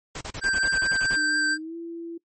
pink noise bursts, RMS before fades -34 dBFS, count 11, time 0.15-1.16 s, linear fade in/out 5 ms, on 60 ms, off 35 ms
square tone with vibrato, 1568 Hz, G6, in tune, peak -22 dBFS, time 0.41-1.58 s, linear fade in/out 50 ms, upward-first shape sine, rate 4.5 Hz, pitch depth 13 cents each way
sine tone with pitch glide, 302.6 to 335.8 Hz, D#4 to E4, -48 to +32 cents, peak -32 dBFS, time 1.16-2.18 s, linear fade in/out 10 ms, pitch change +180 cents, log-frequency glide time 1.52-1.76 s
effects noise-tail reverb RT60 0.1 s tail -21 dB re dry + MP3 32 kbps

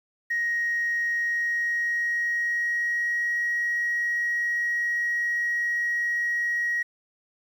sine tone with pitch glide, 1880 to 1897.5 Hz, A#6 to A#6, +14 to +30 cents, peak -22 dBFS, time 0.3-6.83 s, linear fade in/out 10 ms, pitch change +16 cents, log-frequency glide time 1.14-3.32 s, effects tanh soft clip ceiling -19 dBFS + 9-bit

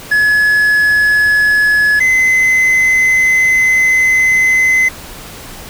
triangle tone pair in turn, 1699 / 2043 Hz, G#6 / C7, +39 / -42 cents, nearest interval minor third, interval 319 cents, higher second, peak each -6 dBFS, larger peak neither, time 0.11-2 / 2-4.89 s, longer second, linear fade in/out 10 ms, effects pink hiss -31 dBFS RMS until 5.69 s

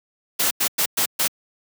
white noise bursts at uneven times, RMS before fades -20 dBFS, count 5, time 0.39-0.51 / 0.6-0.68 / 0.78-0.86 / 0.97-1.06 / 1.19-1.28 s, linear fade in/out 10 ms, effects high-pass 150 Hz 12 dB/octave

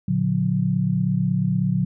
sine chord, Bb augmented, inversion none, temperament just, 116.54 / 145.68 / 182.1 Hz, Bb2 / D3 / F#3, 0 / -14 / -27 cents, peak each -25 / -23 / -21 dBFS, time 0.08-1.85 s, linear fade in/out 5 ms, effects none

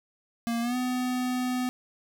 square tone with pitch glide, 233.1 to 251.3 Hz, A#3 to B3, 0 to +30 cents, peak -27 dBFS, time 0.47-1.69 s, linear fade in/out 0 ms, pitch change +130 cents, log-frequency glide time 0.61-0.76 s, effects none

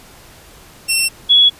15% pulse / sine tone pair in turn, 2708 / 3371 Hz, E7 / G#7, +46 / +25 cents, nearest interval major third, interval 379 cents, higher second, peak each -6 dBFS, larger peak neither, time 0.88-1.09 / 1.29-1.5 s, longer neither, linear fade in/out 20 ms, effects pink hiss -42 dBFS RMS until 1.59 s + resampled to 32000 Hz

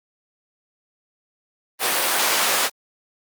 pink high-pass noise, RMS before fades -20 dBFS, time 1.79-2.7 s, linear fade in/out 50 ms, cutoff 630 Hz, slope 12 dB/octave, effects Opus 32 kbps

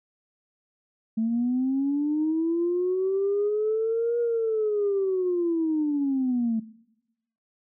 sine linear two-way sweep, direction up then down, 220 to 476.3 to 220 Hz, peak -21 dBFS, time 1.17-6.6 s, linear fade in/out 10 ms, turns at 4.19 s, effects noise-tail reverb RT60 0.9 s tail -20 dB re dry + tanh soft clip ceiling -17 dBFS

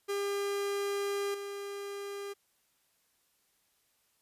45% pulse tone with level steps, 401.6 Hz, G4, 42 cents sharp, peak -31 / -38 dBFS, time 0.08-2.34 s, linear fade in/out 20 ms, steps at 1.34 s, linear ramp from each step 5 ms, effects white hiss -73 dBFS RMS until 4.21 s + resampled to 32000 Hz

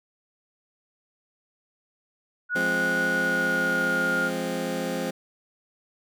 sine tone with pitch glide, 1461 to 1417.8 Hz, F#6 to F6, -22 to +26 cents, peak -23 dBFS, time 2.49-4.31 s, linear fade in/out 50 ms, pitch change -52 cents, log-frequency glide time 3.1-4.14 s
20% pulse chord, F minor, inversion none, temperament just, 174.61 / 209.5 / 261.9 Hz, F3 / Ab3 / C4, 0 / +15 / +2 cents, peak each -27 / -28 / -26 dBFS, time 2.55-5.11 s, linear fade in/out 10 ms
effects none

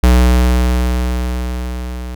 square tone with level ramp, 61.74 Hz, B1, in tune, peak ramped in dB -6 to -24 dBFS, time 0.03-2.15 s, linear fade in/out 5 ms, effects none

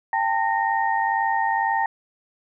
sine tone cluster, 794 / 896 / 1853 Hz, G5 / A5 / A#6, +22 / +31 / -11 cents, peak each -24 / -22 / -26 dBFS, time 0.13-1.86 s, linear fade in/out 2 ms, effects none

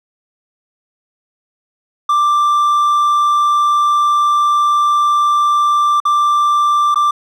triangle tone with dropouts, 1179 Hz, D6, 6 cents sharp, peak -8 dBFS, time 2.09-7.11 s, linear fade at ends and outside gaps 5 ms, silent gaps 6.002-6.052 / 6.945-6.957 s, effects none

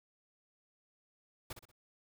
pink noise with echo, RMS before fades -43 dBFS, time 1.5-1.53 s, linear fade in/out 5 ms, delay 62 ms, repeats 3, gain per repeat -8 dB, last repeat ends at 1.716 s, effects none

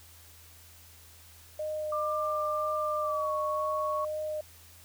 sine tone with vibrato, 612 Hz, D#5, 29 cents flat, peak -31 dBFS, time 1.59-4.41 s, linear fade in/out 5 ms, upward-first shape sine, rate 2 Hz, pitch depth 10 cents each way
sine tone with pitch glide, 1189 to 1109.4 Hz, D6 to C#6, +21 to +1 cents, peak -30 dBFS, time 1.92-4.05 s, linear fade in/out 5 ms, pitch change -120 cents, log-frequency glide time 3-3.31 s
effects added 83 Hz sine -56 dBFS peak until 4.84 s + white hiss -55 dBFS RMS until 4.84 s

